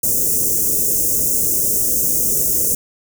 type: band-stop noise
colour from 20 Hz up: white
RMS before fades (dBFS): -17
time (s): 0.03-2.75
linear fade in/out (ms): 5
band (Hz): 540 to 6100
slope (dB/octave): 48
effects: none